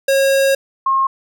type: tone pair in turn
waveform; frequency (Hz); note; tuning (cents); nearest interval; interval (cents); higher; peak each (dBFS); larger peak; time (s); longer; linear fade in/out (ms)
square / sine; 544 / 1074; C#5 / C6; -33 / +45; octave; 1178; second; -12; neither; 0.08-0.55 / 0.86-1.07; first; 5
effects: none